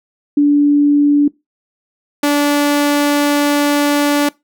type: tone pair in turn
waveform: sine / sawtooth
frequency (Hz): 289.9 / 289.9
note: D4 / D4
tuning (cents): -22 / -22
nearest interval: unison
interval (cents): 0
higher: neither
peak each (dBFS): -7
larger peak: neither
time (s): 0.37-1.28 / 2.23-4.29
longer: second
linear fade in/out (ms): 5
effects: noise-tail reverb RT60 0.2 s tail -22 dB re dry